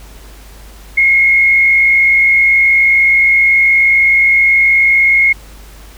sine tone with frequency modulation, 2158 Hz, C#7, 47 cents flat, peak -6 dBFS, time 0.97-5.33 s, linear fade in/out 10 ms, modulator 59 Hz, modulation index 0.63, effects added 50 Hz sine -34 dBFS peak until 5.97 s + pink hiss -40 dBFS RMS until 5.97 s

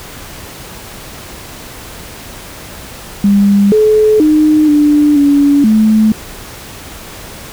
sine tone with pitch steps, 201 / 429.6 / 306.4 / 295.8 / 285 / 217.2 Hz, G3 / A4 / D#4 / D4 / C#4 / A3, +44 / -41 / -27 / +13 / +48 / -22 cents, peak -5 dBFS, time 3.24-6.12 s, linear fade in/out 2 ms, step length 480 ms, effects pink hiss -30 dBFS RMS until 7.52 s

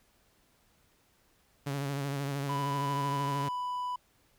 sawtooth tone with vibrato, 140 Hz, C#3, 18 cents sharp, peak -28 dBFS, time 1.66-3.49 s, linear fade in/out 10 ms, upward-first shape sine, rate 13 Hz, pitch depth 42 cents each way
triangle tone, 992 Hz, B5, 7 cents sharp, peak -30 dBFS, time 2.49-3.96 s, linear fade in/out 5 ms
effects pink hiss -68 dBFS RMS until 4.38 s

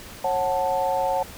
sine chord, F# minor, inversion second, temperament equal with one note detuned, 545.5 / 740 / 880 Hz, C#5 / F#5 / A5, -28 / 0 / 0 cents, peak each -25 dBFS, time 0.24-1.23 s, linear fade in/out 5 ms, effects pink hiss -41 dBFS RMS until 1.37 s

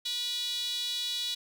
sawtooth tone with high-pass filter, 487.3 Hz, B4, 23 cents flat, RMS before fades -33 dBFS, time 0.05-1.35 s, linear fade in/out 10 ms, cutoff 3700 Hz, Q 9.2, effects none

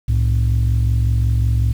sine tone pair together, 65.41 / 110.84 Hz, C2 / A2, 0 / +13 cents, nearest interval major sixth, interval 913 cents, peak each -14 dBFS, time 0.08-1.73 s, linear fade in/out 10 ms, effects tanh soft clip ceiling -10 dBFS + 7-bit

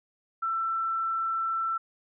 sine tone, 1337 Hz, E6, 24 cents sharp, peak -26 dBFS, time 0.42-1.78 s, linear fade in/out 10 ms, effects none

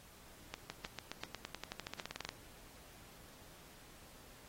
accelerating click train, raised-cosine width 0.2 ms, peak -23 dBFS, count 21, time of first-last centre 0.54-2.29 s, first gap 160 ms, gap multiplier 0.93, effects pink hiss -59 dBFS RMS until 4.48 s + AAC 48 kbps

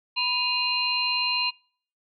sine tone cluster, 990 / 2492 / 2808 / 4126 Hz, B5 / D#7 / F7 / C8, +4 / +2 / +9 / -25 cents, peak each -30 / -29 / -27 / -26 dBFS, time 0.16-1.51 s, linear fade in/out 20 ms, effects noise-tail reverb RT60 0.5 s tail -26 dB re dry + MP3 96 kbps

